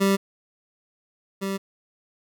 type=tone pair in turn; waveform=25% pulse; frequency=196 / 194.87 Hz; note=G3 / G3; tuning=0 / -10 cents; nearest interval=unison; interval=10 cents; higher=first; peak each=-14 / -22 dBFS; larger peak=first; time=0-0.17 / 1.41-1.58 s; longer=neither; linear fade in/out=20 ms; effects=none